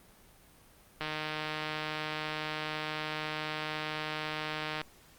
click train, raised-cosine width 0.3 ms, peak -19 dBFS, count 587, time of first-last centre 1.01-4.815 s, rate 154 Hz, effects pink hiss -59 dBFS RMS until 5.18 s + Opus 32 kbps

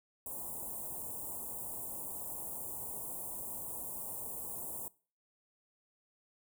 white band-stop noise, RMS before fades -42 dBFS, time 0.26-4.88 s, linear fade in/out 2 ms, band 1000 to 8000 Hz, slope 48 dB/octave, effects noise-tail reverb RT60 0.4 s tail -22 dB re dry

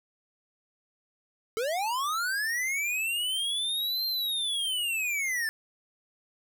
square linear two-way sweep, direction up then down, 424.5 to 4187 to 1735 Hz, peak -28 dBFS, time 1.57-5.49 s, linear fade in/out 0 ms, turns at 4.06 s, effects none

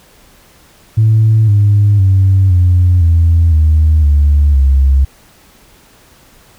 sine tone with pitch steps, 110 / 102.63 / 95.76 / 89.35 / 83.36 / 77.78 / 72.57 / 67.71 Hz, A2 / G#2 / G2 / F2 / E2 / D#2 / D2 / C#2, 0 / -20 / -40 / +40 / +20 / 0 / -20 / -40 cents, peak -4 dBFS, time 0.97-5.05 s, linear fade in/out 10 ms, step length 510 ms, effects tanh soft clip ceiling -2 dBFS + pink hiss -45 dBFS RMS until 6.58 s

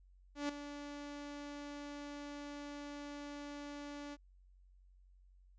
sawtooth tone with ADSR envelope, 289.1 Hz, D4, 27 cents flat, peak -30 dBFS, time 0.35-4.17 s, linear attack 140 ms, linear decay 7 ms, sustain -11 dB, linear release 39 ms, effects added 46 Hz sine -61 dBFS peak until 5.58 s + resampled to 16000 Hz

